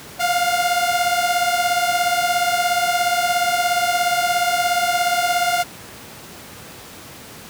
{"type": "beating tone pair", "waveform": "sawtooth", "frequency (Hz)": [698.5, 715.5], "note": ["F5", "F5"], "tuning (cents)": [0, 42], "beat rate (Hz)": 17, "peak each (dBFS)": [-15, -17], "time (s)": [0.19, 5.64], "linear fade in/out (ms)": 20, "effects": ["pink hiss -38 dBFS RMS until 7.49 s", "high-pass 100 Hz 12 dB/octave"]}